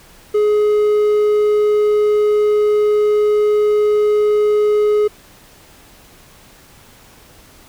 triangle tone, 420.1 Hz, G#4, 20 cents sharp, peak -9 dBFS, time 0.34-5.08 s, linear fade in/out 10 ms, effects pink hiss -45 dBFS RMS until 7.68 s

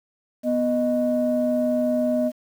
sine tone pair together, 246.9 / 618.9 Hz, B3 / D#5, 0 / -9 cents, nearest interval octave + major third, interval 1591 cents, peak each -21 dBFS, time 0.43-2.32 s, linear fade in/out 50 ms, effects tanh soft clip ceiling -12 dBFS + 8-bit

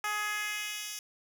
10% pulse tone with high-pass filter sweep, 419.7 Hz, G#4, 18 cents sharp, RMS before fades -35 dBFS, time 0.04-0.99 s, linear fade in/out 2 ms, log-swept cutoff 1000 to 4500 Hz, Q 1.4, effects none

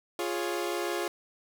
sawtooth chord, Db major, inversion first, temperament equal, 349.2 / 415.3 / 554.4 Hz, F4 / Ab4 / Db5, 0 / 0 / 0 cents, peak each -28 / -31 / -33 dBFS, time 0.19-1.08 s, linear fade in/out 2 ms, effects none

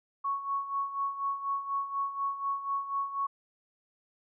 sine tone with tremolo, 1108.7 Hz, C#6, in tune, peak -27 dBFS, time 0.24-3.27 s, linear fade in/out 10 ms, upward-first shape sine, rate 4.1 Hz, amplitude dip 70%, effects none

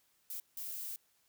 violet noise bursts at uneven times, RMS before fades -42 dBFS, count 2, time 0.3-0.4 / 0.57-0.96 s, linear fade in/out 2 ms, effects white hiss -73 dBFS RMS until 1.28 s

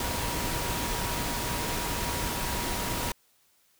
sine tone in noise, 955 Hz, A#5, 42 cents sharp, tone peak -38 dBFS, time 0-3.12 s, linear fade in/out 2 ms, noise pink, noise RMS -31 dBFS, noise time 0-3.12 s, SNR -10 dB, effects white hiss -66 dBFS RMS until 3.79 s

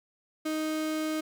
35% pulse tone, 311.8 Hz, D#4, 4 cents sharp, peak -27 dBFS, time 0.45-1.21 s, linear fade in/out 10 ms, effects none

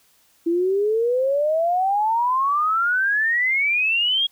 sine exponential sweep, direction up, 329.6 to 3311 Hz, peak -17 dBFS, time 0.46-4.27 s, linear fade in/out 10 ms, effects white hiss -59 dBFS RMS until 4.31 s

